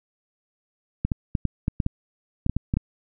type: clicks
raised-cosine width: 5 ms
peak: -10 dBFS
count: 12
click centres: 1.05 / 1.118 / 1.352 / 1.453 / 1.681 / 1.802 / 1.864 / 2.464 / 2.496 / 2.566 / 2.739 / 2.77 s
effects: none